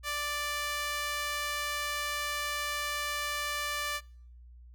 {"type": "tone with high-pass filter", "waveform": "sawtooth", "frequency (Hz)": 587.3, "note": "D5", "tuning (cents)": 0, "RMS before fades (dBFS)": -34, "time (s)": [0.03, 4.01], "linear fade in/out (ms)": 50, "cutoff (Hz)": 1400, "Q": 1.1, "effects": ["noise-tail reverb RT60 0.6 s tail -25 dB re dry", "added 60 Hz sine -49 dBFS peak until 4.74 s"]}